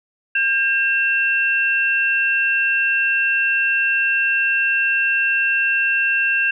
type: tone pair together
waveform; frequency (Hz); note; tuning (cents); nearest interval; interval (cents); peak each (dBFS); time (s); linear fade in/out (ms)
sine; 1602.2 / 2700; G6 / E7; +37 / +41; major sixth; 904; -18; 0.35-6.51; 5
effects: none